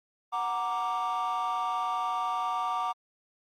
triangle chord, Gb augmented, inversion none, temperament equal, 740 / 932.3 / 1174.7 Hz, Gb5 / Bb5 / D6, 0 / 0 / 0 cents, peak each -30 / -30 / -28 dBFS, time 0.32-2.93 s, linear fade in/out 20 ms, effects tanh soft clip ceiling -22 dBFS + Opus 32 kbps

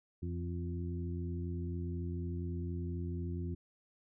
harmonic tone with a mistuned harmonic, 87.31 Hz, F2, in tune, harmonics 1 / 2 / 3 / 4, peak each -37 / -42 / -46 / -46 dBFS, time 0.22-3.55 s, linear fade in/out 10 ms, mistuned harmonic 2, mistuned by -32 cents, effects none

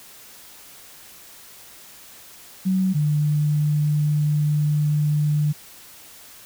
sine tone pair in turn, 188 / 149.22 Hz, F#3 / D3, +28 / +28 cents, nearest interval major third, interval 400 cents, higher first, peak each -17 dBFS, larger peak neither, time 2.65-2.94 / 2.94-5.53 s, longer second, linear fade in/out 20 ms, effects white hiss -45 dBFS RMS until 6.45 s

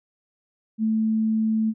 sine tone, 220 Hz, A3, in tune, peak -19 dBFS, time 0.78-1.74 s, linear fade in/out 50 ms, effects none

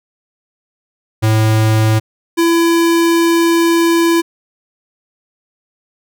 square tone pair in turn, 109.6 / 335.5 Hz, A2 / E4, -6 / +31 cents, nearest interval octave + perfect fifth, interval 1937 cents, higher second, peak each -10 dBFS, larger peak neither, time 1.22-2 / 2.37-4.22 s, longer second, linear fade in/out 20 ms, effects none

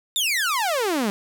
sawtooth exponential sweep, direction down, 3729 to 193.8 Hz, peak -17 dBFS, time 0.16-1.1 s, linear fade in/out 0 ms, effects none

